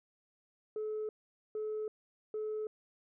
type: tone bursts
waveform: sine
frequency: 430 Hz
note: A4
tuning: 40 cents flat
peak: -33 dBFS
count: 3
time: 0.76-2.67 s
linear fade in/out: 2 ms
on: 330 ms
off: 460 ms
effects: tanh soft clip ceiling -32 dBFS